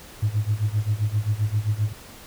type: tone with tremolo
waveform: sine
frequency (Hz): 105.9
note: G#2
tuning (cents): +34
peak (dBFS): -16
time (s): 0.22-1.93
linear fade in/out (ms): 10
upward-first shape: sine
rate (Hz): 7.6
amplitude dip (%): 90
effects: tanh soft clip ceiling -14 dBFS + pink hiss -44 dBFS RMS until 2.26 s